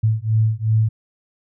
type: beating tone pair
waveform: sine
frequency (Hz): 108.8 / 111.5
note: A2 / A2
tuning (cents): -19 / +23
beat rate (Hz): 2.7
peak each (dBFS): -18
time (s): 0.03-0.89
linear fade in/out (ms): 10
effects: none